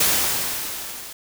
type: noise with level ramp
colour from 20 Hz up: white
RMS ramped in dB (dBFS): -17 to -37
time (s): 0-1.13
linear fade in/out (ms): 5
effects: none